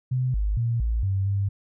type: tone with pitch steps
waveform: sine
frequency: 127.6 / 51.5 / 117 / 56.4 / 96.8 / 99.3 Hz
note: C3 / G#1 / A#2 / A1 / G2 / G2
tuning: -43 / -14 / +7 / +44 / -21 / +23 cents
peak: -21 dBFS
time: 0.11-1.49 s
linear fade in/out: 10 ms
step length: 230 ms
effects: none